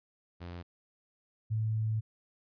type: tone pair in turn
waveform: sawtooth / sine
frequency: 87.31 / 109.74 Hz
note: F2 / A2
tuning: 0 / -4 cents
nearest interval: major third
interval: 396 cents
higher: second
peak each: -37 / -28 dBFS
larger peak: second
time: 0.4-0.63 / 1.5-2.01 s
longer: second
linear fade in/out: 20 ms
effects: resampled to 11025 Hz